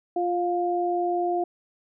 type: tone pair together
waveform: sine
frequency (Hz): 350.1 / 705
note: F4 / F5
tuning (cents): +4 / +16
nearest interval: octave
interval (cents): 1212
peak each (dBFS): -25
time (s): 0.16-1.44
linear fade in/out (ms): 5
effects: none